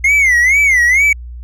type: tone with vibrato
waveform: triangle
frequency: 2093 Hz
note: C7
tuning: in tune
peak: -6 dBFS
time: 0.04-1.13 s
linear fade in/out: 5 ms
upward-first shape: sine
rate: 2.2 Hz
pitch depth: 170 cents each way
effects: added 60 Hz sine -26 dBFS peak until 1.43 s